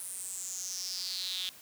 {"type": "tone with high-pass filter sweep", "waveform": "sawtooth", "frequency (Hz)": 185, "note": "F#3", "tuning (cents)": 0, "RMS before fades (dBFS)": -38, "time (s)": [0, 1.49], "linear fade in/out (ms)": 0, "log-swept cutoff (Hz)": [10000, 3400], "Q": 6.5, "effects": ["white hiss -53 dBFS RMS until 1.61 s", "high-pass 60 Hz 12 dB/octave"]}